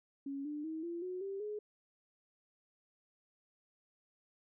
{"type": "tone with pitch steps", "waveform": "sine", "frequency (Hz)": [277.2, 297.1, 318.4, 341.3, 365.8, 392, 420.2], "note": ["C#4", "D4", "D#4", "F4", "F#4", "G4", "G#4"], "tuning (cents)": [0, 20, 40, -40, -20, 0, 20], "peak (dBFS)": -38, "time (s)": [0.26, 1.59], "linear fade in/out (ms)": 5, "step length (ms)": 190, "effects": []}